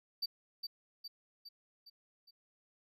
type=tone with echo; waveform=triangle; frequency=4630 Hz; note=D8; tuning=25 cents flat; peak=-32 dBFS; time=0.22-0.26 s; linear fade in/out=10 ms; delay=410 ms; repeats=5; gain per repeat=-5 dB; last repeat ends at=2.31 s; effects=none